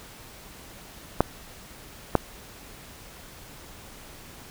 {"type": "clicks", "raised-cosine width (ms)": 1, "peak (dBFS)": -3, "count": 2, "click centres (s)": [1.206, 2.153], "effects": ["pink hiss -46 dBFS RMS until 4.5 s"]}